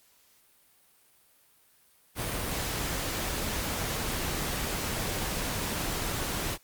pink noise, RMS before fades -32 dBFS, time 2.15-6.58 s, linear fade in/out 50 ms, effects white hiss -63 dBFS RMS until 6.63 s + Opus 48 kbps

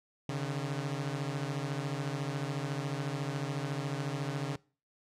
sawtooth beating tone pair, 136.9 / 150.9 Hz, C#3 / D3, -21 / +47 cents, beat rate 14 Hz, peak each -31 / -33 dBFS, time 0.29-4.56 s, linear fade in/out 2 ms, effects noise-tail reverb RT60 0.4 s tail -24 dB re dry + low-pass 8000 Hz 12 dB/octave

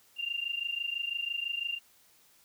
sine tone pair together, 2774 / 2800 Hz, F7 / F7, -12 / +4 cents, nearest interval unison, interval 16 cents, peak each -35 / -34 dBFS, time 0.16-1.8 s, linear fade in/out 50 ms, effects white hiss -63 dBFS RMS until 2.44 s

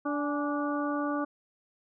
harmonic tone with a mistuned harmonic, 291.6 Hz, D4, 12 cents flat, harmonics 1 / 2 / 3 / 4 / 5, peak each -30 / -35 / -39 / -35 / -40 dBFS, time 0.05-1.25 s, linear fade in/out 10 ms, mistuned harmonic 3, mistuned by -58 cents, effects none

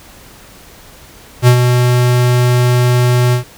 square tone with ADSR envelope, 123.47 Hz, B2, in tune, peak -3 dBFS, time 1.42-3.44 s, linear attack 53 ms, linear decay 82 ms, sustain -6 dB, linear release 110 ms, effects pink hiss -39 dBFS RMS until 3.57 s

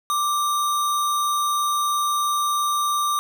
sine tone with sample-and-hold, 1177 Hz, D6, 3 cents sharp, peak -19 dBFS, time 0.1-3.19 s, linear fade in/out 0 ms, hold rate 4900 Hz, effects none

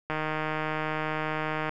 click train, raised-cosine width 0.5 ms, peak -15 dBFS, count 248, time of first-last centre 0.1-1.694 s, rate 155 Hz, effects none

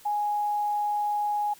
sine tone, 830.6 Hz, G#5, in tune, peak -24 dBFS, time 0.05-1.54 s, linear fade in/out 10 ms, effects white hiss -53 dBFS RMS until 1.59 s

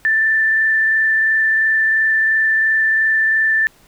sine tone with frequency modulation, 1770 Hz, A6, 10 cents sharp, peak -12 dBFS, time 0.05-3.67 s, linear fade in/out 0 ms, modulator 22.9 Hz, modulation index 0.65, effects pink hiss -51 dBFS RMS until 3.87 s

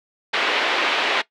white band-pass noise, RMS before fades -21 dBFS, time 0.33-1.22 s, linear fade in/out 10 ms, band 310 to 3300 Hz, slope 24 dB/octave, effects noise-tail reverb RT60 0.1 s tail -18 dB re dry

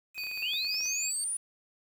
triangle tone with vibrato, 2500 Hz, D#7, 8 cents sharp, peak -34 dBFS, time 0.14-1.12 s, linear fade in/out 50 ms, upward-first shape triangle, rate 11 Hz, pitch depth 12 cents each way
clicks, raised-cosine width 0.3 ms, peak -34 dBFS, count 11, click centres 0.179 / 0.237 / 0.269 / 0.314 / 0.375 / 0.424 / 0.536 / 0.648 / 0.744 / 0.807 / 0.859 s
square tone with tremolo, 4575 Hz, D8, 46 cents flat, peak -38 dBFS, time 0.18-1.24 s, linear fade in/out 0 ms, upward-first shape sine, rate 5.9 Hz, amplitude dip 45%
sine linear sweep, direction up, 2599 to 9800 Hz, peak -30 dBFS, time 0.42-1.37 s, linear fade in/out 5 ms
effects 9-bit

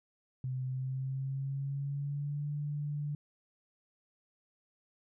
sine tone with pitch glide, 129.2 to 146.71 Hz, C3 to D3, -21 to -1 cents, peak -33 dBFS, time 0.44-3.15 s, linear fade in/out 2 ms, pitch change +220 cents, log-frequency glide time 0.66-2.49 s, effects none

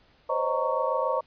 sine tone cluster, 512 / 539 / 620 / 924 / 1115 Hz, C5 / C#5 / D#5 / A#5 / C#6, -38 / -49 / -6 / -16 / +10 cents, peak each -30 dBFS, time 0.29-1.21 s, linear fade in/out 10 ms, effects pink hiss -61 dBFS RMS until 1.26 s + resampled to 11025 Hz

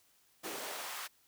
pink noise with high-pass filter sweep, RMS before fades -42 dBFS, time 0.43-1.08 s, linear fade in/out 20 ms, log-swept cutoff 300 to 1300 Hz, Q 1.2, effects white hiss -69 dBFS RMS until 1.27 s

